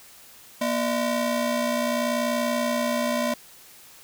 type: ring-modulated tone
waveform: 30% pulse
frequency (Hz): 418.7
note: G#4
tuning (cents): +14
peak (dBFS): -17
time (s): 0.61-3.34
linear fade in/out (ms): 5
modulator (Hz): 179
effects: white hiss -49 dBFS RMS until 4.03 s